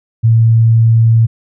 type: tone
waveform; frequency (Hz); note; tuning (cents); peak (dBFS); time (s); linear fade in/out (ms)
sine; 113.8; A#2; -41; -5; 0.23-1.27; 20
effects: none